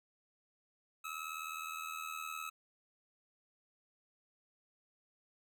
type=tone with amplitude modulation; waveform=25% pulse; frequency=1290 Hz; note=E6; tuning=38 cents flat; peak=-34 dBFS; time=1.04-2.5 s; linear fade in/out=10 ms; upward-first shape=sine; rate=79.5 Hz; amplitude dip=70%; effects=none